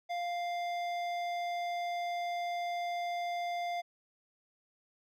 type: tone with hard clipping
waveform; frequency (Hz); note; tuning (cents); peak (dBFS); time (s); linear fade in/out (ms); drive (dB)
triangle; 698.5; F5; 0; -35; 0.09-3.82; 20; 16
effects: none